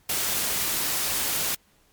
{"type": "noise", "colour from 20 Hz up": "white", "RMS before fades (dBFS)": -26, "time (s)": [0.09, 1.55], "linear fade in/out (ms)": 5, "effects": ["pink hiss -62 dBFS RMS until 1.92 s", "MP3 96 kbps"]}